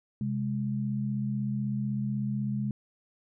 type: tone pair together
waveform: sine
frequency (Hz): 130.81 / 206.9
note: C3 / G#3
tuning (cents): 0 / -6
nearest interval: minor sixth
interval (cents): 794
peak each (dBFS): -31 / -30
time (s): 0.21-2.71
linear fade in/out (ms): 2
effects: none